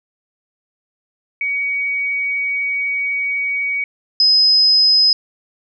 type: tone pair in turn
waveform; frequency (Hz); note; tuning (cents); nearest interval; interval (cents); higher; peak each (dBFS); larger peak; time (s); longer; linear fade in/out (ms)
sine; 2254 / 5060; C#7 / D#8; +28 / +28; octave + major second; 1400; second; -17 / -9; second; 1.41-3.84 / 4.2-5.13; first; 2
effects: none